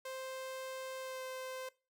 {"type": "tone with pitch glide", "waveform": "sawtooth", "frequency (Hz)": [523.3, 518.2], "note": ["C5", "C5"], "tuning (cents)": [0, -17], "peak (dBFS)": -38, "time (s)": [0.05, 1.69], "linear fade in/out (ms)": 5, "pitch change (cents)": -17, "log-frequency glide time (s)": [1, 1.22], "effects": ["noise-tail reverb RT60 0.3 s tail -20 dB re dry"]}